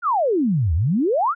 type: exponential two-way sweep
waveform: sine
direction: down then up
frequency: 1480 to 73.7 to 1480 Hz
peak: -16 dBFS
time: 0.02-1.35 s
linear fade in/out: 50 ms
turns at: 0.74 s
effects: none